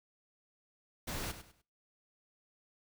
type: noise with echo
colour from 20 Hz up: pink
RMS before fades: -39 dBFS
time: 1.07-1.32 s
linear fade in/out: 10 ms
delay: 100 ms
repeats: 3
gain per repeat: -11 dB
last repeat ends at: 1.62 s
effects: noise-tail reverb RT60 0.4 s tail -21 dB re dry